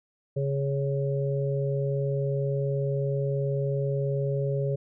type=harmonic tone; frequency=138.59 Hz; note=C#3; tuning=in tune; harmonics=1 / 3 / 4; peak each=-26 / -31 / -32 dBFS; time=0.36-4.76 s; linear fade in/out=10 ms; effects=none